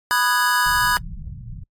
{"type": "chord", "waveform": "square", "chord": "G# minor seventh", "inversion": "first", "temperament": "equal with one note detuned", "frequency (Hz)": [987.8, 1233.1, 1480, 1661.2], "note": ["B5", "D#6", "F#6", "G#6"], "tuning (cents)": [0, -16, 0, 0], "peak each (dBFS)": [-22, -25, -25, -21], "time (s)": [0.11, 0.97], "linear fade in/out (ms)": 0}
{"type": "low-pass noise", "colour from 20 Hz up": "pink", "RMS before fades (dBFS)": -33, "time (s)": [0.66, 1.64], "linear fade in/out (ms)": 5, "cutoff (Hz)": 180, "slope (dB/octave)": 48}
{"effects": ["noise-tail reverb RT60 0.1 s tail -25 dB re dry", "AAC 64 kbps"]}